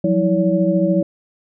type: tone cluster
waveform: sine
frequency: 175.3 / 189.1 / 325.5 / 567 Hz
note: F3 / F#3 / E4 / C#5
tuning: +7 / +38 / -22 / +39 cents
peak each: -19 dBFS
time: 0.04-1.03 s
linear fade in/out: 5 ms
effects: none